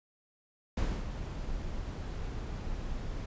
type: noise with ADSR envelope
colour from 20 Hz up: brown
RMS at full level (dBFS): -28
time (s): 0.77-3.26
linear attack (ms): 5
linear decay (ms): 260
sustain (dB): -9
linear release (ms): 8
effects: resampled to 16000 Hz